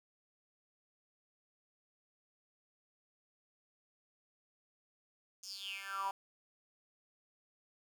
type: tone with high-pass filter sweep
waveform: 10% pulse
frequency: 196 Hz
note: G3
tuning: in tune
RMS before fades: -42 dBFS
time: 5.43-6.11 s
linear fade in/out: 2 ms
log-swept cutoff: 6200 to 850 Hz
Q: 8.9
effects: none